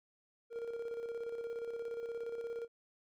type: tone with tremolo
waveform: triangle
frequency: 466.2 Hz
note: A#4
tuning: in tune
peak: -35 dBFS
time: 0.5-2.68 s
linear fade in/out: 50 ms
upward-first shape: square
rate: 17 Hz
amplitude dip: 45%
effects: none